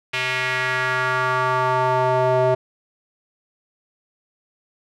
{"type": "tone with band-pass filter sweep", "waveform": "square", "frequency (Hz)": 128.2, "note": "C3", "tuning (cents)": -35, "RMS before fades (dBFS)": -20, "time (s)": [0.13, 2.55], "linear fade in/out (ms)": 10, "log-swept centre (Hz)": [2500, 610], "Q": 2.3, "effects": []}